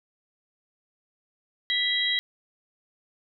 sine tone cluster, 1975 / 3257 / 3869 Hz, B6 / G#7 / B7, 0 / -34 / -36 cents, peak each -27 dBFS, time 1.7-2.19 s, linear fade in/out 0 ms, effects none

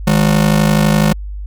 45% pulse ring-modulated tone, 181.7 Hz, F#3, 31 cents flat, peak -6 dBFS, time 0.07-1.13 s, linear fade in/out 2 ms, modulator 26 Hz, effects added 50 Hz sine -22 dBFS peak until 1.46 s + MP3 96 kbps

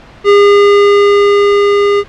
square tone with level ramp, 406.1 Hz, G#4, 39 cents flat, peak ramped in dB -3 to -8 dBFS, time 0.24-2.04 s, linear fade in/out 50 ms, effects pink hiss -36 dBFS RMS until 2.08 s + low-pass 3000 Hz 12 dB/octave

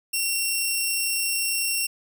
10% pulse tone, 2731 Hz, F7, 39 cents flat, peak -14 dBFS, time 0.13-1.87 s, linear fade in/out 10 ms, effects none

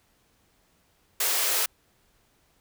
white high-pass noise, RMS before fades -25 dBFS, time 1.2-1.66 s, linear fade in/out 5 ms, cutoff 360 Hz, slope 48 dB/octave, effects pink hiss -66 dBFS RMS until 2.6 s

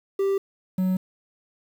triangle tone pair in turn, 392 / 186.02 Hz, G4 / F#3, 0 / +10 cents, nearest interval octave + minor second, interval 1290 cents, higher first, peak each -18 dBFS, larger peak neither, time 0.19-0.38 / 0.78-0.97 s, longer neither, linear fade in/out 5 ms, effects 8-bit

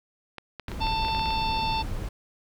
clicks, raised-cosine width 0.3 ms, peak -21 dBFS, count 11, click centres 0.383 / 0.597 / 0.683 / 0.717 / 0.869 / 1.049 / 1.084 / 1.149 / 1.194 / 1.258 / 1.306 s
brown noise, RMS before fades -32 dBFS, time 0.68-2.09 s, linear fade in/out 5 ms
harmonic tone, 890 Hz, A5, 20 cents sharp, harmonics 1 / 3 / 4 / 5 / 6, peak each -26 / -35 / -35 / -36 / -43 dBFS, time 0.8-1.83 s, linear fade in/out 20 ms
effects none

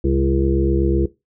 harmonic tone with a mistuned harmonic, 68 Hz, C#2, 33 cents flat, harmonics 1 / 2 / 3 / 5 / 6 / 7, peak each -19 / -24 / -25 / -19 / -27 / -28 dBFS, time 0.04-1.06 s, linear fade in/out 5 ms, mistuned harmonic 2, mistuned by -32 cents, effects noise-tail reverb RT60 0.2 s tail -17 dB re dry

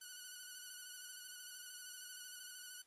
5% pulse tone with vibrato, 1480 Hz, F#6, in tune, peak -40 dBFS, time 0.01-2.82 s, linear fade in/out 5 ms, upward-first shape square, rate 13 Hz, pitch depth 30 cents each way, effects white hiss -75 dBFS RMS until 2.86 s + AAC 32 kbps

